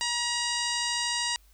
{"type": "harmonic tone", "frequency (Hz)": 953, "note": "A#5", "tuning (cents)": 38, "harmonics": [1, 2, 3, 4, 5, 6, 7, 8, 9], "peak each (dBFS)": [-35, -34, -34, -35, -33, -37, -41, -38, -40], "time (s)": [0.01, 1.36], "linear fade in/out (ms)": 0, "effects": ["added 50 Hz sine -56 dBFS peak until 1.53 s", "white hiss -64 dBFS RMS until 1.53 s"]}